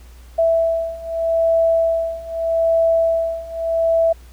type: beating tone pair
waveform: sine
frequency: 659.3 / 660.11 Hz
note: E5 / E5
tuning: 0 / +2 cents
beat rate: 0.81 Hz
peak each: -19 / -17 dBFS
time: 0.38-4.13 s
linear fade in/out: 10 ms
effects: added 60 Hz sine -39 dBFS peak until 4.32 s + pink hiss -51 dBFS RMS until 4.32 s